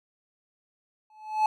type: tone with exponential growth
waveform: triangle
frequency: 861 Hz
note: A5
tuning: 38 cents flat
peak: -15 dBFS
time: 1.1-1.46 s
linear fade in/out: 2 ms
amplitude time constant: 77 ms
effects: none